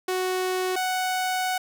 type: tone pair in turn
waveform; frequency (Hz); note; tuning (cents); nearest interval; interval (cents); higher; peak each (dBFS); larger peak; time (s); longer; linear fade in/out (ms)
sawtooth; 370 / 742; F#4 / F#5; 0 / +5; octave; 1205; second; -20; neither; 0.08-0.76 / 0.76-1.58; second; 5
effects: none